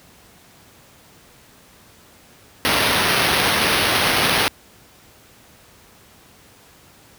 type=noise with sample-and-hold; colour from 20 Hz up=white; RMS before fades=-18 dBFS; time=2.65-4.48 s; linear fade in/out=0 ms; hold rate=7350 Hz; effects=pink hiss -49 dBFS RMS until 7.18 s + high-pass 60 Hz 12 dB/octave